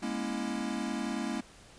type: chord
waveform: square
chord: A# half-diminished seventh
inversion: third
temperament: equal with one note detuned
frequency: 207.7 / 238 / 277.2 / 329.6 Hz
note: G#3 / A#3 / C#4 / E4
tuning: 0 / +36 / 0 / 0 cents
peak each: -38 / -37 / -39 / -40 dBFS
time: 0.02-1.41 s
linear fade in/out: 10 ms
effects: pink hiss -55 dBFS RMS until 1.78 s + resampled to 22050 Hz